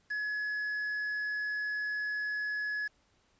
triangle tone with quantisation, 1694 Hz, G#6, 34 cents sharp, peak -30 dBFS, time 0.1-2.88 s, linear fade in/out 10 ms, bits 8, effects pink hiss -70 dBFS RMS until 3.39 s + resampled to 16000 Hz

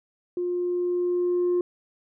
sine tone with level ramp, 354.9 Hz, F4, 28 cents sharp, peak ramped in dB -24 to -18 dBFS, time 0.37-1.61 s, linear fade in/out 2 ms, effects tanh soft clip ceiling -18 dBFS

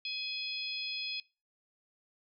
harmonic tone, 840 Hz, G#5, 19 cents sharp, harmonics 3 / 4 / 5 / 6, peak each -39 / -40 / -41 / -42 dBFS, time 0.05-1.2 s, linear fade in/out 2 ms, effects noise-tail reverb RT60 0.3 s tail -22 dB re dry

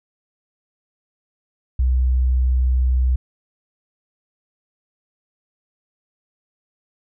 sine tone, 63.3 Hz, B1, 43 cents sharp, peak -14 dBFS, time 1.79-3.16 s, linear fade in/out 5 ms, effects none

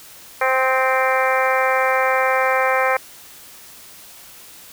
harmonic tone with a mistuned harmonic, 261.4 Hz, C4, 1 cent flat, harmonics 2 / 3 / 4 / 5 / 6 / 7 / 8 / 9, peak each -20 / -22 / -23 / -24 / -25 / -25 / -26 / -27 dBFS, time 0.41-2.97 s, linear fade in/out 5 ms, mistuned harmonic 5, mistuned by -22 cents, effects white hiss -42 dBFS RMS until 4.72 s

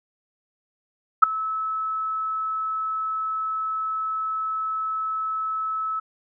sine tone with ADSR envelope, 1300 Hz, E6, 24 cents flat, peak -4 dBFS, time 1.22-6 s, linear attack 15 ms, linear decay 5 ms, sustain -20 dB, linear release 10 ms, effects none

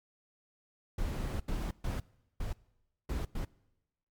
brown noise bursts at uneven times, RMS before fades -34 dBFS, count 6, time 0.98-1.4 / 1.48-1.71 / 1.84-2 / 2.4-2.53 / 3.09-3.25 / 3.35-3.45 s, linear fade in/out 5 ms, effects noise-tail reverb RT60 1.0 s tail -23 dB re dry + MP3 96 kbps

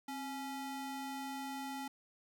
square ring-modulated tone, 554.4 Hz, C#5, in tune, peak -38 dBFS, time 0.08-1.88 s, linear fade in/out 5 ms, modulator 289 Hz, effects none

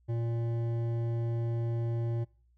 sine tone with hard clipping, 116.5 Hz, A#2, 1 cent flat, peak -31 dBFS, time 0.08-2.25 s, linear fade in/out 20 ms, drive 11 dB, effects noise-tail reverb RT60 0.5 s tail -25 dB re dry + added 60 Hz sine -63 dBFS peak until 2.57 s

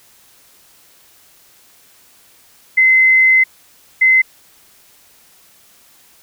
sine tone bursts at uneven times, 2055 Hz, C7, 32 cents flat, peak -7 dBFS, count 2, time 2.77-3.44 / 4.01-4.22 s, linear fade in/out 10 ms, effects white hiss -49 dBFS RMS until 6.22 s

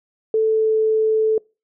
sine tone with pitch glide, 440.2 to 437.7 Hz, A4 to A4, +1 to -9 cents, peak -14 dBFS, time 0.34-1.38 s, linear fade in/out 2 ms, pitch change -10 cents, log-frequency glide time 0.44-0.76 s, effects noise-tail reverb RT60 0.3 s tail -26 dB re dry

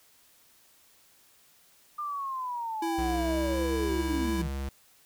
sine linear sweep, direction down, 1208 to 146.83 Hz, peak -31 dBFS, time 1.98-4.48 s, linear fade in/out 10 ms
square tone with vibrato, 329.3 Hz, E4, 2 cents flat, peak -30 dBFS, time 2.82-4.42 s, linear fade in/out 5 ms, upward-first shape square, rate 1.4 Hz, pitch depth 11 cents each way
square tone with pitch glide, 61.4 to 68.13 Hz, B1 to C#2, -9 to -29 cents, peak -32 dBFS, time 2.98-4.69 s, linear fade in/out 5 ms, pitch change +180 cents, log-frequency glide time 3.12-3.51 s
effects white hiss -61 dBFS RMS until 5.05 s

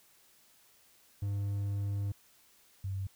triangle / sine tone pair in turn, 100.5 / 96.43 Hz, G2 / G2, +44 / -28 cents, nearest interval minor second, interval 72 cents, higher first, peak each -29 / -33 dBFS, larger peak first, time 1.22-2.12 / 2.84-3.07 s, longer first, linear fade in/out 5 ms, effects white hiss -64 dBFS RMS until 3.15 s

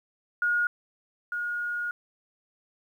sine tone pair in turn, 1436 / 1436 Hz, F6 / F6, +48 / +48 cents, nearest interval unison, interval 0 cents, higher neither, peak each -22 / -28 dBFS, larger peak first, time 0.42-0.67 / 1.32-1.91 s, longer second, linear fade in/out 2 ms, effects 10-bit

